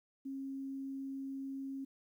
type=tone; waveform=sine; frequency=270.7 Hz; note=C#4; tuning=41 cents flat; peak=-39 dBFS; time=0.25-1.85 s; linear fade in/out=10 ms; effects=12-bit